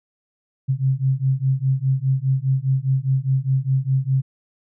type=beating tone pair; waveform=sine; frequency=130.81 / 135.71 Hz; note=C3 / C#3; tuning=0 / -36 cents; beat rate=4.9 Hz; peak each=-20 dBFS; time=0.68-4.22 s; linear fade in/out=20 ms; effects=none